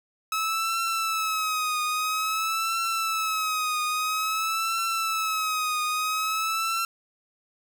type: tone with vibrato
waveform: sawtooth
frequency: 1290 Hz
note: E6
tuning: 38 cents flat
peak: -21 dBFS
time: 0.32-6.85 s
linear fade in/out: 2 ms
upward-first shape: triangle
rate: 0.5 Hz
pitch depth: 80 cents each way
effects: none